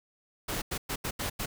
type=noise bursts at uneven times; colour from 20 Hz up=pink; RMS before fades=-33 dBFS; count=6; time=0.48-0.62 / 0.71-0.78 / 0.89-0.96 / 1.04-1.11 / 1.19-1.3 / 1.39-1.46 s; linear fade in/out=10 ms; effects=none